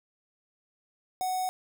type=tone with notch filter; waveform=square; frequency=742 Hz; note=F#5; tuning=5 cents sharp; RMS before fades=-30 dBFS; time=1.21-1.49 s; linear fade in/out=0 ms; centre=2600 Hz; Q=0.65; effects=none